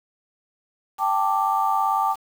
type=chord; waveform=sine; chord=G suspended second; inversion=none; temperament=just; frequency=784 / 882 / 1176 Hz; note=G5 / A5 / D6; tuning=0 / +4 / +2 cents; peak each=-23 dBFS; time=0.98-2.16 s; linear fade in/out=50 ms; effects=7-bit